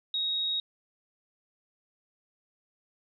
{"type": "tone", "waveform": "sine", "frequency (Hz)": 3774, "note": "A#7", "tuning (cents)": 21, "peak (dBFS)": -27, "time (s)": [0.14, 0.6], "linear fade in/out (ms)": 2, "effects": []}